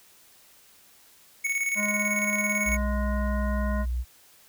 square tone with tremolo, 2217 Hz, C#7, in tune, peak -24 dBFS, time 1.44-2.77 s, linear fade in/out 10 ms, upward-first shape square, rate 18 Hz, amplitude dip 50%
harmonic tone, 207.7 Hz, G#3, in tune, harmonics 1 / 3 / 5 / 7 / 9, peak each -30 / -34 / -37 / -40 / -41 dBFS, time 1.75-3.86 s, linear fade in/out 50 ms
sine tone, 61.1 Hz, B1, 18 cents flat, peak -25 dBFS, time 2.65-4.05 s, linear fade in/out 50 ms
effects white hiss -56 dBFS RMS until 4.48 s

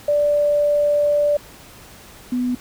sine tone pair in turn, 586 / 248.2 Hz, D5 / B3, -4 / +9 cents, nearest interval octave + minor third, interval 1487 cents, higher first, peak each -14 / -18 dBFS, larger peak first, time 0.08-1.37 / 2.32-2.55 s, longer first, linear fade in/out 5 ms, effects pink hiss -43 dBFS RMS until 2.6 s

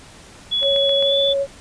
sine tone with pitch glide, 3390 to 3465 Hz, G#7 to A7, +35 to -27 cents, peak -17 dBFS, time 0.51-1.34 s, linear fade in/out 20 ms, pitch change +38 cents, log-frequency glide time 0.99-1.16 s
sine tone with vibrato, 554.4 Hz, C#5, in tune, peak -17 dBFS, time 0.61-1.47 s, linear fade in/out 50 ms, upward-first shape sine, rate 14 Hz, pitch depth 9 cents each way
click train, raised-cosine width 0.3 ms, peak -17 dBFS, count 4, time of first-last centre 0.63-1.025 s, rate 7.59 Hz
effects pink hiss -43 dBFS RMS until 1.6 s + resampled to 22050 Hz

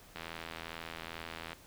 click train, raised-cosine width 0.3 ms, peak -25 dBFS, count 114, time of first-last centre 0.16-1.531 s, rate 82.4 Hz, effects pink hiss -57 dBFS RMS until 1.66 s

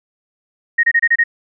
sine tone bursts, 1864.7 Hz, A#6, in tune, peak -9 dBFS, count 6, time 0.78-1.239 s, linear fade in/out 10 ms, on 54 ms, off 27 ms, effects none

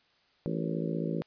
harmonic tone with a mistuned harmonic, 55.2 Hz, A1, 6 cents sharp, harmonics 3 / 4 / 5 / 6 / 7 / 8 / 9 / 10, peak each -33 / -37 / -38 / -38 / -39 / -43 / -41 / -43 dBFS, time 0.46-1.22 s, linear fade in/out 0 ms, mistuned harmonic 9, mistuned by -60 cents, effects white hiss -67 dBFS RMS until 1.26 s + resampled to 11025 Hz

